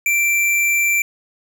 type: tone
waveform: square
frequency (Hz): 2349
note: D7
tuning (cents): 0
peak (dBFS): -15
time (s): 0.06-1.02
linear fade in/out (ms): 2
effects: none